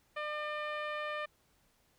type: tone with low-pass filter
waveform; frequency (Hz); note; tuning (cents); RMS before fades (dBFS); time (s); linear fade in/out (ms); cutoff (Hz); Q
10% pulse; 601; D5; +40; -38; 0.16-1.26; 10; 2000; 0.82
effects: pink hiss -71 dBFS RMS until 1.98 s